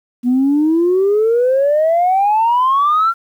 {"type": "exponential sweep", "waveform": "sine", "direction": "up", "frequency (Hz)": [240, 1387], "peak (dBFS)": -9, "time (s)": [0.23, 3.14], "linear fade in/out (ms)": 50, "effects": ["tanh soft clip ceiling -7 dBFS", "8-bit"]}